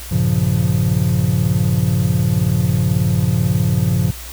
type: chord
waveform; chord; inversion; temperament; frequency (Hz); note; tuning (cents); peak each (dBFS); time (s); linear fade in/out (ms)
triangle; G half-diminished seventh; none; equal; 98 / 116.54 / 138.59 / 174.61; G2 / Bb2 / Db3 / F3; 0 / 0 / 0 / 0; -17; 0.11-4.11; 10
effects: added 60 Hz sine -32 dBFS peak until 4.32 s + white hiss -34 dBFS RMS until 4.32 s